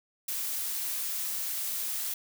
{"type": "noise", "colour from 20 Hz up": "blue", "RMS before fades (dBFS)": -33, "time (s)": [0.28, 2.14], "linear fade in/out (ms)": 5, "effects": []}